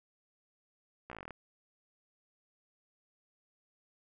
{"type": "slowing click train", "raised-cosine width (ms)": 0.5, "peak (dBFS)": -29, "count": 11, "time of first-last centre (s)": [1.1, 1.307], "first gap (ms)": 15, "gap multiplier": 1.07, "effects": []}